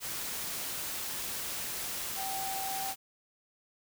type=tone in noise; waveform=sine; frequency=774 Hz; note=G5; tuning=22 cents flat; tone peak=-36 dBFS; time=2.15-2.95 s; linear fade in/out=50 ms; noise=white; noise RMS=-37 dBFS; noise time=0-2.96 s; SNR=-2 dB; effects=none